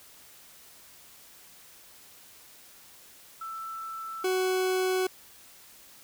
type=tone pair in turn; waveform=sine / 40% pulse; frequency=1327 / 372.4 Hz; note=E6 / F#4; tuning=+11 / +11 cents; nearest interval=octave + minor seventh; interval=2200 cents; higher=first; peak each=-35 / -24 dBFS; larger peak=second; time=3.41-4.24 / 4.24-5.07 s; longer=neither; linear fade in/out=5 ms; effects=white hiss -53 dBFS RMS until 6.03 s